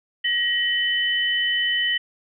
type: tone pair together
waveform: sine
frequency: 1900 / 3016 Hz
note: A#6 / F#7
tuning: +33 / +32 cents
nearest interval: minor sixth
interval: 799 cents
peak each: -22 dBFS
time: 0.24-1.98 s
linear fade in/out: 10 ms
effects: none